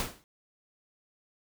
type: noise with exponential decay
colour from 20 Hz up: pink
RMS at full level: -29 dBFS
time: 0-0.24 s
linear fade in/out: 0 ms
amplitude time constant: 52 ms
effects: none